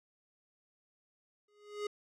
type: tone with exponential growth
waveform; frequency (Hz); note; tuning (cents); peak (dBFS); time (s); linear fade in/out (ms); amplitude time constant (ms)
square; 415.3; G#4; 0; -33; 1.48-1.87; 5; 83
effects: low-pass 7000 Hz 12 dB/octave